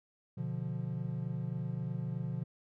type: chord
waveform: triangle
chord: B diminished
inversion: none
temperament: equal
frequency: 123.47 / 146.83 / 174.61 Hz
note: B2 / D3 / F3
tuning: 0 / 0 / 0 cents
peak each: -36 / -37 / -37 dBFS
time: 0.37-2.44 s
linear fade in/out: 10 ms
effects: none